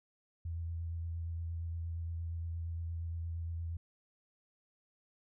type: tone with vibrato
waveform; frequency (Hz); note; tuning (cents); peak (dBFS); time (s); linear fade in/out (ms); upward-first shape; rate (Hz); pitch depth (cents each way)
sine; 83.5; E2; +23; -36; 0.45-3.77; 5; triangle; 8.6; 23
effects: none